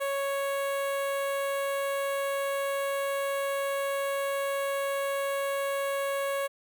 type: tone with notch filter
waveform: sawtooth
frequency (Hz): 554.4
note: C#5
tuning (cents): 0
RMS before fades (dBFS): -30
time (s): 0-6.48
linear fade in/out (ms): 20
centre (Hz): 5200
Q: 0.93
effects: none